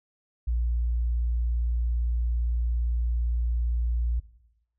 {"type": "tone", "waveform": "sine", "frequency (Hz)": 58.8, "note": "A#1", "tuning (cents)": 16, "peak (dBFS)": -22, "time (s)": [0.47, 4.2], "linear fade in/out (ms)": 10, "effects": ["noise-tail reverb RT60 0.9 s tail -18 dB re dry", "tanh soft clip ceiling -19 dBFS"]}